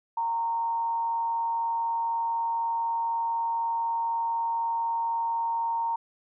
sine tone with frequency modulation, 922 Hz, A#5, 19 cents flat, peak -25 dBFS, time 0.17-5.96 s, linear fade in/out 5 ms, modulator 160 Hz, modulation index 0.21, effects none

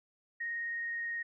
sine tone with vibrato, 1864.7 Hz, A#6, in tune, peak -34 dBFS, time 0.4-1.23 s, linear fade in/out 10 ms, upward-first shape triangle, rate 19 Hz, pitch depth 10 cents each way, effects none

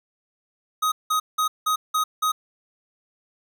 square tone bursts, 1256 Hz, D#6, 16 cents sharp, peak -20 dBFS, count 6, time 0.82-2.32 s, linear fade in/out 10 ms, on 100 ms, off 180 ms, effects none

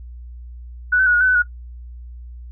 sine tone with pitch steps, 1478 / 1528 / 1461 / 1442 / 1515 / 1502 / 1449 Hz, F#6 / G6 / F#6 / F#6 / F#6 / F#6 / F#6, -2 / -45 / -22 / -45 / +40 / +26 / -37 cents, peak -12 dBFS, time 0.92-1.424 s, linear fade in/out 10 ms, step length 72 ms, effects noise-tail reverb RT60 0.1 s tail -19 dB re dry + added 60 Hz sine -33 dBFS peak until 2.51 s

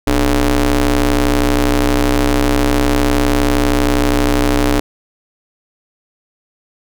sawtooth ring-modulated tone, 132.2 Hz, C3, 18 cents sharp, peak -4 dBFS, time 0.07-4.8 s, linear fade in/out 5 ms, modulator 162 Hz, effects none

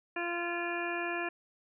harmonic tone, 345.3 Hz, F4, 20 cents flat, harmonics 1 / 2 / 3 / 4 / 5 / 7 / 8, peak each -37 / -39 / -42 / -43 / -38 / -40 / -46 dBFS, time 0.16-1.29 s, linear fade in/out 5 ms, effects none

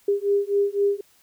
sine beating tone pair, 400.9 / 404.8 Hz, G4 / G#4, +39 / -44 cents, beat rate 3.9 Hz, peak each -22 dBFS, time 0.08-1.01 s, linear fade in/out 5 ms, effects white hiss -59 dBFS RMS until 1.22 s

